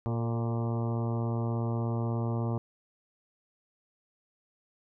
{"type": "harmonic tone with a mistuned harmonic", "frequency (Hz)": 116.54, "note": "A#2", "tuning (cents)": 0, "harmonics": [1, 2, 3, 4, 5, 6, 7, 8, 9, 10], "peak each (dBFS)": [-29, -35, -39, -41, -43, -45, -46, -47, -48, -49], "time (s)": [0.06, 2.58], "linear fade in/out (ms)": 0, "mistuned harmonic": 4, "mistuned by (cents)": -29, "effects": []}